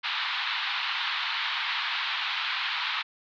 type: band-pass noise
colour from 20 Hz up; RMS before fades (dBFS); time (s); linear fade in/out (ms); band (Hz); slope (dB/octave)
white; -30; 0.03-3.03; 20; 870 to 4000; 48
effects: none